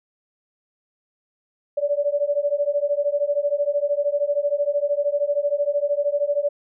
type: beating tone pair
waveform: sine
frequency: 571 / 584 Hz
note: D5 / D5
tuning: -49 / -10 cents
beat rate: 13 Hz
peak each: -22 dBFS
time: 1.77-6.49 s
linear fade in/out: 10 ms
effects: none